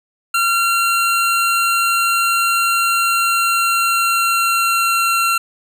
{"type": "tone with pitch glide", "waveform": "25% pulse", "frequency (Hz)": [1373, 1363.5], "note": ["F6", "F6"], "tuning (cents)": [-30, -42], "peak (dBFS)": -10, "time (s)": [0.34, 5.38], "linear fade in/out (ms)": 5, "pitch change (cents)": -12, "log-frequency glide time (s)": [2.74, 5.15], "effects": ["8-bit"]}